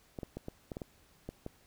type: clicks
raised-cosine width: 2 ms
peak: -26 dBFS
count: 9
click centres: 0.188 / 0.232 / 0.37 / 0.484 / 0.718 / 0.769 / 0.818 / 1.29 / 1.464 s
effects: pink hiss -65 dBFS RMS until 1.66 s